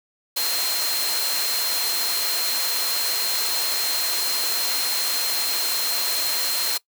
sine tone in noise, 4178 Hz, C8, 3 cents flat, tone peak -25 dBFS, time 0.36-6.78 s, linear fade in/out 10 ms, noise white, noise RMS -25 dBFS, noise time 0.36-6.78 s, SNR -3 dB, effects noise-tail reverb RT60 0.1 s tail -21 dB re dry + high-pass 400 Hz 12 dB/octave

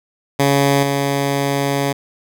10% pulse tone with level steps, 140 Hz, C#3, 18 cents sharp, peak -4 / -8 dBFS, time 0.39-1.93 s, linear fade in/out 10 ms, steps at 0.83 s, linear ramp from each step 2 ms, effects none

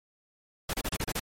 pink noise bursts, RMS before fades -31 dBFS, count 7, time 0.69-1.197 s, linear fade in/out 5 ms, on 45 ms, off 32 ms, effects MP3 64 kbps

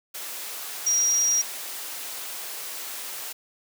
sine tone in noise, 5710 Hz, F8, 37 cents sharp, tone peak -19 dBFS, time 0.86-1.42 s, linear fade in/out 10 ms, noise white, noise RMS -35 dBFS, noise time 0.14-3.33 s, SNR +13 dB, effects high-pass 400 Hz 12 dB/octave

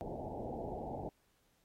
white low-pass noise, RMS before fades -42 dBFS, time 0.01-1.09 s, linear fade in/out 0 ms, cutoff 850 Hz, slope 96 dB/octave, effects pink hiss -75 dBFS RMS until 1.64 s + AAC 48 kbps

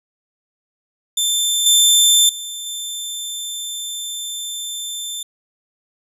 20% pulse tone with level steps, 3554 Hz, A7, 17 cents sharp, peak -10 / -4 / -21 / -19 dBFS, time 1.17-5.23 s, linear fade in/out 5 ms, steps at 1.66 / 2.29 / 2.66 s, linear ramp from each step 2 ms, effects none

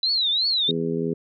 sine tone with vibrato, 3951 Hz, B7, in tune, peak -19 dBFS, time 0.03-0.71 s, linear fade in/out 2 ms, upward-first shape triangle, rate 2.8 Hz, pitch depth 220 cents each way
harmonic tone, 82.41 Hz, E2, in tune, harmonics 2 / 3 / 4 / 5 / 6, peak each -28 / -28 / -32 / -26 / -36 dBFS, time 0.68-1.14 s, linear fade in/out 10 ms
effects none

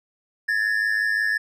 triangle tone pair together, 1691 / 1796.7 Hz, G#6 / A6, +31 / +36 cents, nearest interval minor second, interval 105 cents, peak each -21 / -21 dBFS, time 0.48-1.38 s, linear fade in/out 10 ms, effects none

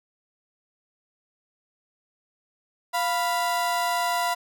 35% pulse tone pair together, 698 / 987.8 Hz, F5 / B5, -1 / 0 cents, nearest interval tritone, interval 601 cents, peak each -24 dBFS, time 2.93-4.35 s, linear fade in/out 20 ms, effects none

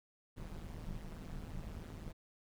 brown noise with amplitude modulation, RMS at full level -42 dBFS, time 0.36-2.13 s, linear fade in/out 20 ms, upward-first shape sine, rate 159 Hz, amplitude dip 85%, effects none

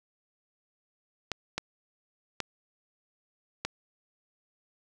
clicks, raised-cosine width 0.2 ms, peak -13 dBFS, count 4, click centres 1.317 / 1.58 / 2.403 / 3.65 s, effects none

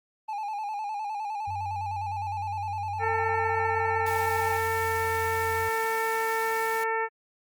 triangle tone with vibrato, 841 Hz, G#5, 22 cents sharp, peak -28 dBFS, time 0.28-4.59 s, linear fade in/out 10 ms, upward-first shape square, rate 9.8 Hz, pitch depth 60 cents each way
sine tone with pitch glide, 94.5 to 90.86 Hz, F#2 to F#2, +37 to -31 cents, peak -36 dBFS, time 1.47-5.69 s, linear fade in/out 10 ms, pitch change -68 cents, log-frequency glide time 3.82-5.05 s
harmonic tone, 448.3 Hz, A4, 32 cents sharp, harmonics 1 / 2 / 3 / 4 / 5 / 6, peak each -30 / -29 / -34 / -32 / -37 / -48 dBFS, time 2.99-7.09 s, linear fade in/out 50 ms
white noise, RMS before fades -41 dBFS, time 4.06-6.84 s, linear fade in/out 5 ms
effects Opus 32 kbps

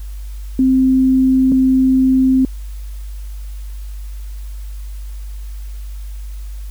sine tone pair in turn, 261.1 / 261.1 Hz, C4 / C4, -3 / -3 cents, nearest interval unison, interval 0 cents, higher neither, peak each -9 dBFS, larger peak neither, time 0.59-1.52 / 1.52-2.45 s, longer neither, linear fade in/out 2 ms, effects added 50 Hz sine -25 dBFS peak until 6.7 s + white hiss -47 dBFS RMS until 6.7 s

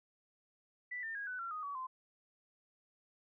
sine tone with pitch steps, 1975.5 / 1801.1 / 1642.1 / 1497.1 / 1365 / 1244.5 / 1134.6 / 1034.5 Hz, B6 / A6 / G#6 / F#6 / F6 / D#6 / C#6 / C6, 0 / +40 / -20 / +20 / -40 / 0 / +40 / -20 cents, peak -39 dBFS, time 0.91-1.87 s, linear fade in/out 10 ms, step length 120 ms, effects none

